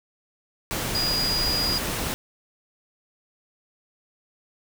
sine tone in noise, 4885 Hz, D#8, 33 cents flat, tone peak -23 dBFS, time 0.95-1.78 s, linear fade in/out 0 ms, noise pink, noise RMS -28 dBFS, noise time 0.71-2.14 s, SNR +2 dB, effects none

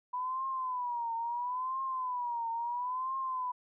sine tone with vibrato, 987.8 Hz, B5, in tune, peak -32 dBFS, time 0.13-3.52 s, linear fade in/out 10 ms, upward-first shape triangle, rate 0.74 Hz, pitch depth 140 cents each way, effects none

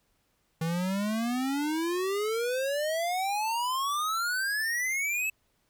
square exponential sweep, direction up, 160 to 2637 Hz, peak -28 dBFS, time 0.61-5.3 s, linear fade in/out 5 ms, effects pink hiss -72 dBFS RMS until 5.69 s

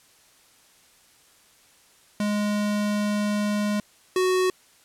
square tone pair in turn, 207.7 / 370.1 Hz, G#3 / F#4, 0 / 0 cents, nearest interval minor seventh, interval 1000 cents, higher second, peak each -23 / -20 dBFS, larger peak second, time 2.2-3.8 / 4.16-4.5 s, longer first, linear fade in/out 2 ms, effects white hiss -57 dBFS RMS until 4.84 s + low-pass 11000 Hz 12 dB/octave

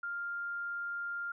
sine tone, 1399 Hz, F6, 3 cents sharp, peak -35 dBFS, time 0.03-1.32 s, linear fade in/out 5 ms, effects none

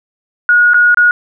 sine tone with dropouts, 1447 Hz, F#6, 39 cents flat, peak -5 dBFS, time 0.49-1.11 s, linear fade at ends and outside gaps 1 ms, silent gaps 0.735-0.743 / 0.945-0.972 s, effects none

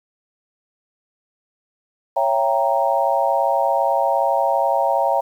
sine chord, C# diminished seventh, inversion none, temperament equal with one note detuned, 554.4 / 671.9 / 784 / 932.3 Hz, C#5 / E5 / G5 / Bb5, 0 / +33 / 0 / 0 cents, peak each -21 dBFS, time 2.16-5.21 s, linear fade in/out 10 ms, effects 8-bit

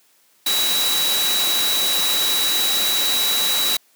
sine tone in noise, 3905 Hz, B7, 20 cents flat, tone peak -19 dBFS, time 0.46-3.77 s, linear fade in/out 5 ms, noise white, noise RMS -22 dBFS, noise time 0.46-3.77 s, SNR 0 dB, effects white hiss -58 dBFS RMS until 3.95 s + high-pass 200 Hz 12 dB/octave

